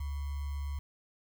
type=tone with sample-and-hold; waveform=sine; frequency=71.1 Hz; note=C#2; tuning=45 cents sharp; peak=-33 dBFS; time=0-0.79 s; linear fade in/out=5 ms; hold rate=1050 Hz; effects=none